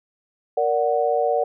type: chord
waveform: sine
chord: Bb augmented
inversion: none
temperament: equal with one note detuned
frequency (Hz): 466.2 / 582.3 / 740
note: Bb4 / D5 / F#5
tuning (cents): 0 / -15 / 0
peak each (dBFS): -22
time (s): 0.57-1.44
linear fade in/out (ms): 5
effects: none